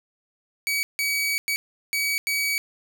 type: tone bursts at uneven times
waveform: sawtooth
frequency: 2271 Hz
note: C#7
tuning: 41 cents sharp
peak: -19 dBFS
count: 5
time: 0.67-0.83 / 0.99-1.38 / 1.48-1.56 / 1.93-2.18 / 2.27-2.58 s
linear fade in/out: 0 ms
effects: none